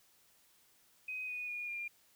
sine tone with pitch steps, 2513 / 2476 / 2439 / 2402 Hz, D#7 / D#7 / D#7 / D7, +17 / -9 / -35 / +38 cents, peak -38 dBFS, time 1.08-1.88 s, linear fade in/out 5 ms, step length 200 ms, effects white hiss -68 dBFS RMS until 2.15 s

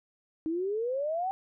sine exponential sweep, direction up, 311.1 to 784 Hz, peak -28 dBFS, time 0.46-1.31 s, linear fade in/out 0 ms, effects none

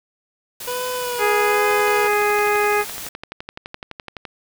white noise, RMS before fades -32 dBFS, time 0.6-3.09 s, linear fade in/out 5 ms
25% pulse tone with vibrato, 490.7 Hz, B4, 11 cents flat, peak -20 dBFS, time 0.67-2.08 s, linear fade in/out 10 ms, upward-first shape sine, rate 1.2 Hz, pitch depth 38 cents each way
harmonic tone, 415.3 Hz, G#4, in tune, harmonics 1 / 2 / 3 / 4 / 5 / 6, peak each -19 / -22 / -24 / -25 / -26 / -27 dBFS, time 1.18-2.85 s, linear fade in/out 50 ms
click train, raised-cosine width 0.3 ms, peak -16 dBFS, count 31, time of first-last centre 1.71-4.252 s, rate 11.8 Hz
effects none

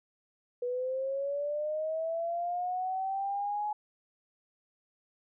sine linear sweep, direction up, 485.3 to 846 Hz, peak -30 dBFS, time 0.62-3.73 s, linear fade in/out 5 ms, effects none

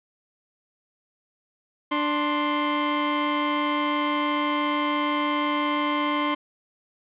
sawtooth tone pair together, 294.4 / 1049 Hz, D4 / C6, +4 / +4 cents, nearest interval octave + minor seventh, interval 2200 cents, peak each -21 dBFS, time 1.91-6.35 s, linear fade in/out 10 ms, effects resampled to 8000 Hz + 9-bit

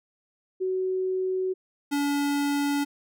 sine / square tone pair in turn, 373.9 / 285.7 Hz, F#4 / D4, +18 / -48 cents, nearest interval perfect fourth, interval 466 cents, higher first, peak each -24 dBFS, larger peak neither, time 0.6-1.54 / 1.91-2.85 s, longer neither, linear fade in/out 20 ms, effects none

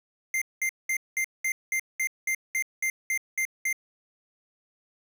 square tone bursts, 2093 Hz, C7, in tune, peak -25 dBFS, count 13, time 0.34-3.728 s, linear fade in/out 2 ms, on 76 ms, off 200 ms, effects 9-bit

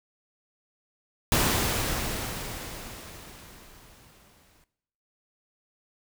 pink noise with exponential decay, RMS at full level -22 dBFS, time 1.32-4.64 s, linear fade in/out 1 ms, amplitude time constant 720 ms, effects noise-tail reverb RT60 0.8 s tail -18 dB re dry

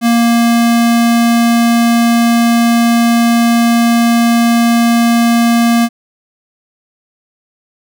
square tone, 233.9 Hz, A#3, 6 cents sharp, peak -8 dBFS, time 0.01-5.89 s, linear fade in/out 50 ms, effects none

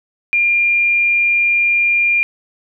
sine tone, 2400 Hz, D7, 37 cents sharp, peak -11 dBFS, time 0.33-2.23 s, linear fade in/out 0 ms, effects none

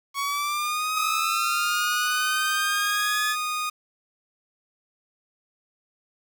sawtooth linear sweep, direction up, 1108.7 to 1725 Hz, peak -21 dBFS, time 0.14-3.36 s, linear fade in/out 50 ms
sawtooth tone, 1235 Hz, D#6, 13 cents flat, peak -22 dBFS, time 0.96-3.7 s, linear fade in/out 10 ms
effects 8-bit

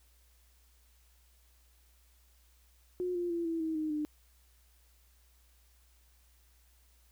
sine tone with pitch steps, 360.7 / 350 / 339.7 / 329.6 / 319.9 / 310.4 / 301.2 Hz, F#4 / F4 / F4 / E4 / D#4 / D#4 / D4, -44 / +4 / -48 / 0 / +48 / -4 / +44 cents, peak -31 dBFS, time 3-4.05 s, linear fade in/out 0 ms, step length 150 ms, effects added 60 Hz sine -63 dBFS peak until 7.11 s + white hiss -69 dBFS RMS until 7.11 s

